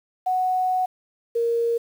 sine tone pair in turn, 740 / 466.2 Hz, F#5 / A#4, 0 / 0 cents, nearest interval minor sixth, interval 800 cents, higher first, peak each -19 dBFS, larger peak neither, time 0.26-0.86 / 1.35-1.78 s, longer first, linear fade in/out 10 ms, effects 8-bit

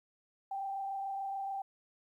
sine tone with frequency modulation, 784 Hz, G5, in tune, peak -35 dBFS, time 0.51-1.62 s, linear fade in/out 5 ms, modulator 26.9 Hz, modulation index 0.55, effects 12-bit

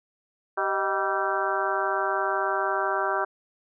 harmonic tone with a mistuned harmonic, 194 Hz, G3, 18 cents flat, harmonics 2 / 3 / 4 / 5 / 6 / 7 / 8, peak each -31 / -31 / -31 / -31 / -31 / -31 / -31 dBFS, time 0.57-3.25 s, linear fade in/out 10 ms, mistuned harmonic 3, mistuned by +110 cents, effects none

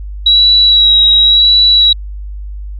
sine tone with vibrato, 3882 Hz, B7, 31 cents flat, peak -4 dBFS, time 0.26-1.93 s, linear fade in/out 5 ms, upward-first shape sine, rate 0.92 Hz, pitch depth 24 cents each way, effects added 50 Hz sine -21 dBFS peak until 2.79 s

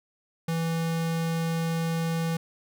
square tone, 164.81 Hz, E3, in tune, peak -26 dBFS, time 0.48-2.37 s, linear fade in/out 5 ms, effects none

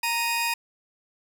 sawtooth tone pair together, 932.3 / 2489 Hz, A#5 / D#7, 0 / 0 cents, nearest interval octave + perfect fourth, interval 1700 cents, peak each -23 dBFS, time 0.03-0.54 s, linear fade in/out 5 ms, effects none

